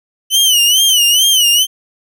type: tone with vibrato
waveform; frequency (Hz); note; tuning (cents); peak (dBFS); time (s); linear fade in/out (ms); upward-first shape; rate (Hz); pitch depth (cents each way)
sawtooth; 3000; F#7; +23; -5; 0.3-1.67; 50; sine; 2.3; 120
effects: none